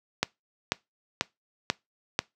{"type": "click train", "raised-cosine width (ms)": 0.2, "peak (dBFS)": -5, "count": 5, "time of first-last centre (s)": [0.23, 2.191], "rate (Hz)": 2.04, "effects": ["noise-tail reverb RT60 0.2 s tail -23 dB re dry", "high-pass 100 Hz 12 dB/octave"]}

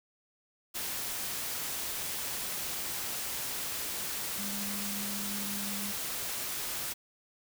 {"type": "tone in noise", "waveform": "sine", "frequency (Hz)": 202.8, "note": "G#3", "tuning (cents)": -41, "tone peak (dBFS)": -39, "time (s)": [4.38, 5.93], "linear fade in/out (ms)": 20, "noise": "white", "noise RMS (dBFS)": -36, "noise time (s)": [0.74, 6.94], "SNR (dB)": -6, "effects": []}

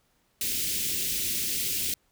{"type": "band-stop noise", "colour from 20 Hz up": "white", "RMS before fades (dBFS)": -29, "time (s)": [0.41, 1.94], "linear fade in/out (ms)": 2, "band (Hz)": [400, 2300], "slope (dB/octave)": 24, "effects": ["pink hiss -69 dBFS RMS until 2.11 s"]}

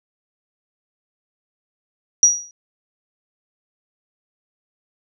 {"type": "tone with exponential decay", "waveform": "sine", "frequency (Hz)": 5770, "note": "F#8", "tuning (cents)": -44, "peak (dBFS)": -5, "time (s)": [2.23, 2.51], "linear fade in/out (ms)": 1, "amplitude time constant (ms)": 60, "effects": []}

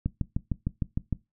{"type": "click train", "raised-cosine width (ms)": 5, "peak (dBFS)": -14, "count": 8, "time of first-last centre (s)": [0.06, 1.127], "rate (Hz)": 6.56, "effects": ["noise-tail reverb RT60 0.2 s tail -19 dB re dry"]}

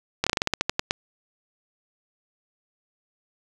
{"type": "slowing click train", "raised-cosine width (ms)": 0.2, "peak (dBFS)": -4, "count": 12, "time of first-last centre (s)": [0.24, 0.909], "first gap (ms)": 26, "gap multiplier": 1.16, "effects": []}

